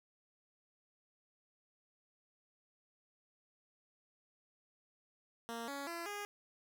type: tone with pitch steps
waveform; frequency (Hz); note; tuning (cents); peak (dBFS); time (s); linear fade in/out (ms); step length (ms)
10% pulse; 231.6 / 280.2 / 339.1 / 410.3; A#3 / C#4 / E4 / G#4; -11 / +19 / +49 / -21; -33; 5.49-6.25; 0; 190
effects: none